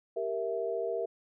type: chord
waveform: sine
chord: E diminished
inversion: first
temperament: equal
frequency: 392 / 466.2 / 659.3 Hz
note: G4 / Bb4 / E5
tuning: 0 / 0 / 0 cents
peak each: -36 / -33 / -35 dBFS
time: 0.16-1.06 s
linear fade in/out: 10 ms
effects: none